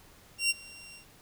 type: tone with ADSR envelope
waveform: 20% pulse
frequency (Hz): 2758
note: F7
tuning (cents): -22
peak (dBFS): -18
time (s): 0.38-1.06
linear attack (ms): 120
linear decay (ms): 28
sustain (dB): -24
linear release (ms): 110
effects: pink hiss -57 dBFS RMS until 1.21 s